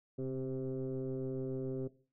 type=tone with frequency modulation; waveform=sine; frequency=263.5 Hz; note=C4; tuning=12 cents sharp; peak=-34 dBFS; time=0.18-1.88 s; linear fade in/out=10 ms; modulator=130 Hz; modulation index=1.5; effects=noise-tail reverb RT60 0.4 s tail -18 dB re dry + tanh soft clip ceiling -30 dBFS